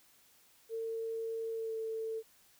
sine tone with pitch glide, 451.8 to 445.6 Hz, A4 to A4, +46 to +22 cents, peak -35 dBFS, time 0.69-2.23 s, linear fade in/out 50 ms, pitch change -24 cents, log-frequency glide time 1.54-1.74 s, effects white hiss -65 dBFS RMS until 2.59 s

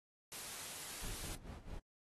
white noise, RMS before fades -47 dBFS, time 0.32-1.35 s, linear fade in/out 0 ms
brown noise with tremolo, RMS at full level -45 dBFS, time 1.02-1.8 s, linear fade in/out 20 ms, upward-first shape sine, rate 4.5 Hz, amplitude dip 75%
effects AAC 32 kbps

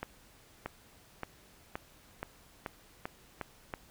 accelerating click train, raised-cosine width 0.5 ms, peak -21 dBFS, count 9, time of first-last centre 0.03-3.738 s, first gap 630 ms, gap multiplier 0.91, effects pink hiss -60 dBFS RMS until 3.9 s

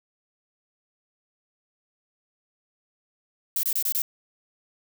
violet noise bursts, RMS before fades -25 dBFS, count 5, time 3.56-4.02 s, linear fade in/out 2 ms, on 72 ms, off 25 ms, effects none

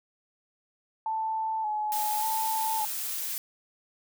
sine tone with vibrato, 866 Hz, A5, 28 cents flat, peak -27 dBFS, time 1.06-2.85 s, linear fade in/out 2 ms, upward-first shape square, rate 0.86 Hz, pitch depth 33 cents each way
blue noise, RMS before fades -33 dBFS, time 1.92-3.38 s, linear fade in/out 0 ms
effects none

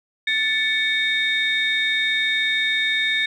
sine tone cluster, 1757 / 2233 / 3684 Hz, A6 / C#7 / A#7, -3 / +12 / -21 cents, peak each -22 dBFS, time 0.27-3.26 s, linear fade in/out 5 ms, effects tanh soft clip ceiling -11 dBFS

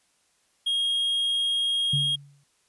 triangle tone, 3259 Hz, G#7, 33 cents flat, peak -21 dBFS, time 0.66-2.16 s, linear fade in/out 10 ms
sine tone with exponential decay, 141.8 Hz, C#3, 40 cents sharp, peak -22 dBFS, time 1.93-2.44 s, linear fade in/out 5 ms, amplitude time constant 110 ms
effects white hiss -67 dBFS RMS until 2.68 s + resampled to 24000 Hz

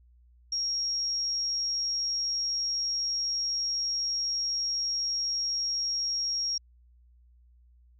sine tone, 5588 Hz, F8, in tune, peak -27 dBFS, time 0.52-6.58 s, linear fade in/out 5 ms, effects added 60 Hz sine -56 dBFS peak until 7.99 s

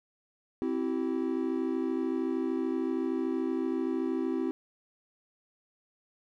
triangle chord, C major, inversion none, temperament equal with one note detuned, 261.6 / 329.6 / 382.8 Hz, C4 / E4 / G4, 0 / 0 / -41 cents, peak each -30 / -30 / -32 dBFS, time 0.62-4.51 s, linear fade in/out 0 ms, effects none

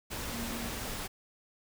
sine tone in noise, 233.1 Hz, A#3, in tune, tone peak -39 dBFS, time 0.32-0.7 s, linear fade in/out 20 ms, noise pink, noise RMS -38 dBFS, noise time 0.1-1.08 s, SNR -4 dB, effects none

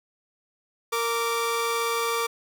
sawtooth tone pair together, 463 / 1166.7 Hz, A#4 / D6, -12 / -12 cents, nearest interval octave + major third, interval 1600 cents, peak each -23 / -23 dBFS, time 0.92-2.27 s, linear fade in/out 10 ms, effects none

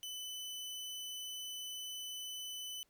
sawtooth tone, 3006 Hz, F#7, 27 cents sharp, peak -39 dBFS, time 0.03-2.83 s, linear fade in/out 0 ms, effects pink hiss -75 dBFS RMS until 2.89 s

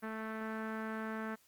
sawtooth tone with low-pass filter, 220 Hz, A3, in tune, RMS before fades -40 dBFS, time 0.02-1.36 s, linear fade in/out 20 ms, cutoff 1600 Hz, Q 3, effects white hiss -68 dBFS RMS until 1.47 s + Opus 32 kbps

